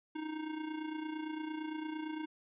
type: tone with amplitude modulation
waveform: square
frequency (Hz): 311.1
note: D#4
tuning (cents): 0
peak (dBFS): -36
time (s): 0.15-2.26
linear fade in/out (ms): 10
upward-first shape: sine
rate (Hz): 28.8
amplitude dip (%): 60
effects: resampled to 8000 Hz